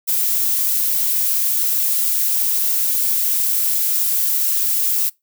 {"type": "noise", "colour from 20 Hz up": "violet", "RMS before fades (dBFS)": -18, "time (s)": [0.07, 5.1], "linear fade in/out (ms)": 20, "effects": ["noise-tail reverb RT60 0.2 s tail -24 dB re dry"]}